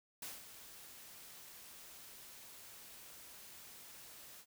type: noise with ADSR envelope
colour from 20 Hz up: white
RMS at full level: -45 dBFS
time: 0.22-4.46 s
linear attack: 4 ms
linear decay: 180 ms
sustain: -10 dB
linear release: 65 ms
effects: none